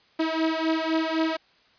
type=beating tone pair; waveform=sawtooth; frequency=319.3 / 323.2 Hz; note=D#4 / E4; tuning=+45 / -34 cents; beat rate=3.9 Hz; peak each=-22 dBFS; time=0.19-1.37 s; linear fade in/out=10 ms; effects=white hiss -60 dBFS RMS until 1.78 s + resampled to 11025 Hz